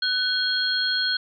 sine tone cluster, 1499 / 3270 / 4257 Hz, F#6 / G#7 / C8, +22 / -28 / +29 cents, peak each -25 / -28 / -24 dBFS, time 0.02-1.17 s, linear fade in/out 5 ms, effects none

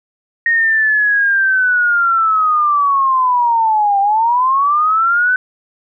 sine linear two-way sweep, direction down then up, 1864.7 to 786 to 1520 Hz, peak -10 dBFS, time 0.46-5.36 s, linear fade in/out 2 ms, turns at 4 s, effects none

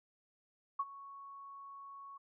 sine tone with ADSR envelope, 1109 Hz, C#6, in tune, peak -30 dBFS, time 0.79-2.18 s, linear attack 8 ms, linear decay 42 ms, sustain -18 dB, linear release 12 ms, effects none

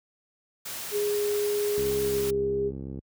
white noise, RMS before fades -36 dBFS, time 0.65-2.31 s, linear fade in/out 10 ms
sine tone with pitch glide, 413.8 to 404.8 Hz, G#4 to G#4, -6 to -44 cents, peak -24 dBFS, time 0.91-2.72 s, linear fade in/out 50 ms, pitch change -38 cents, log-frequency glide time 2.02-2.34 s
click train, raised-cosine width 3 ms, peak -24 dBFS, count 82, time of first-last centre 1.78-2.989 s, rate 67 Hz
effects high-pass 60 Hz 12 dB/octave

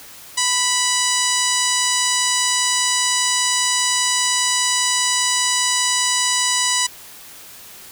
harmonic tone with a mistuned harmonic, 985 Hz, B5, 5 cents flat, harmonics 1 / 2 / 3 / 4 / 5 / 6 / 7 / 8 / 9, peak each -25 / -25 / -25 / -25 / -25 / -25 / -25 / -25 / -25 dBFS, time 0.37-6.87 s, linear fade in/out 10 ms, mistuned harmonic 1, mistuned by +22 cents, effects white hiss -40 dBFS RMS until 7.91 s

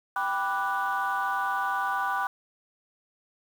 sine chord, G major seventh, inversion none, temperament equal, 784 / 987.8 / 1174.7 / 1480 Hz, G5 / B5 / D6 / F#6, 0 / 0 / 0 / 0 cents, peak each -30 dBFS, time 0.16-2.27 s, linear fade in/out 2 ms, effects tanh soft clip ceiling -19 dBFS + 8-bit

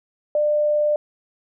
sine tone, 597 Hz, D5, 28 cents sharp, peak -16 dBFS, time 0.35-0.96 s, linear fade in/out 2 ms, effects none

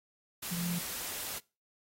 sine tone in noise, 173.6 Hz, F3, 10 cents flat, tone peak -33 dBFS, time 0.51-0.79 s, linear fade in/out 10 ms, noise white, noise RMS -39 dBFS, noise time 0.42-1.39 s, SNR +3 dB, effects noise-tail reverb RT60 0.3 s tail -23 dB re dry + AAC 48 kbps

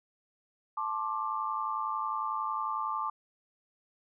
sine tone cluster, 879 / 1066 / 1177 Hz, A5 / C6 / D6, -2 / +32 / +3 cents, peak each -36 / -36 / -33 dBFS, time 0.77-3.1 s, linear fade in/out 5 ms, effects none

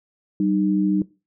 sine tone pair together, 192.58 / 305.7 Hz, G3 / D#4, -30 / -30 cents, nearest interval minor sixth, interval 800 cents, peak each -20 dBFS, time 0.4-1.02 s, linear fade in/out 2 ms, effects noise-tail reverb RT60 0.3 s tail -21 dB re dry

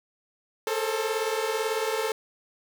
sawtooth tone cluster, 431.8 / 449.9 / 532 Hz, A4 / A4 / C5, -33 / +39 / +29 cents, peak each -26 / -25 / -29 dBFS, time 0.67-2.12 s, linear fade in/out 2 ms, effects none

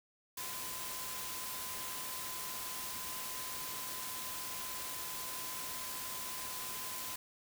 sine tone in noise, 1022 Hz, C6, 41 cents flat, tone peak -49 dBFS, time 0.37-7.16 s, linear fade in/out 5 ms, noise white, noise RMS -42 dBFS, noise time 0.37-7.16 s, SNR -10 dB, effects none

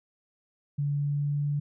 sine tone with pitch glide, 143.8 to 145.14 Hz, D3 to D3, -36 to -20 cents, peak -25 dBFS, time 0.78-1.6 s, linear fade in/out 10 ms, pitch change +16 cents, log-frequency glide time 0.93-1.48 s, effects none

